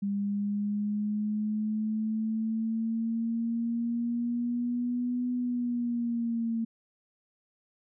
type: linear two-way sweep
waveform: sine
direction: up then down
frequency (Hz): 199.9 to 247.7 to 226.4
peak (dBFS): -27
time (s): 0.02-6.65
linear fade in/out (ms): 10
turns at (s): 5.32
effects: none